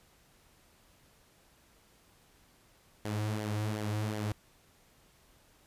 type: tone with flanger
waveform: sawtooth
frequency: 106.3 Hz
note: G#2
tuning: 41 cents sharp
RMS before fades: -34 dBFS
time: 3.05-4.32 s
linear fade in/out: 0 ms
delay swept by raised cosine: 0.76 to 4.96 ms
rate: 2.7 Hz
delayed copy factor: -0.55
effects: pink hiss -64 dBFS RMS until 5.66 s + resampled to 32000 Hz